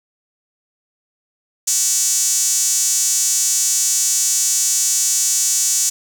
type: tone with high-pass filter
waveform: sawtooth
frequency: 380 Hz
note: F#4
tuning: 46 cents sharp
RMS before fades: -17 dBFS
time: 1.67-5.9 s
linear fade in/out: 10 ms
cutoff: 6800 Hz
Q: 3.7
effects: none